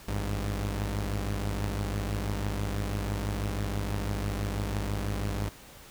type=tone pair together; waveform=sawtooth; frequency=53.44 / 100.8 Hz; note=A1 / G2; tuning=-50 / +49 cents; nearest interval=major seventh; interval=1099 cents; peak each=-28 dBFS; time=0.08-5.49 s; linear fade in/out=0 ms; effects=pink hiss -50 dBFS RMS until 5.9 s